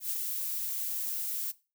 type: noise with ADSR envelope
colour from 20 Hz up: violet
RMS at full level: -31 dBFS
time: 0-1.52 s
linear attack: 110 ms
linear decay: 28 ms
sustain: -3 dB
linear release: 15 ms
effects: noise-tail reverb RT60 0.3 s tail -19 dB re dry